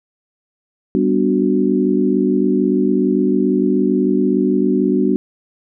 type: chord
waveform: sine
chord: G major seventh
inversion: none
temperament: equal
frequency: 196 / 246.9 / 293.7 / 370 Hz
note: G3 / B3 / D4 / F#4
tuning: 0 / 0 / 0 / 0 cents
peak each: -18 dBFS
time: 0.95-5.16 s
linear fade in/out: 0 ms
effects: none